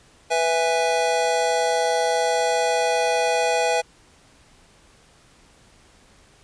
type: chord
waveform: square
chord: E major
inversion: second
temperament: just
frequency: 494.4 / 659.3 / 824.1 Hz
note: B4 / E5 / G#5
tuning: +2 / 0 / -14 cents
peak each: -24 dBFS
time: 0.3-3.82 s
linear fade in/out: 20 ms
effects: pink hiss -54 dBFS RMS until 6.43 s + resampled to 22050 Hz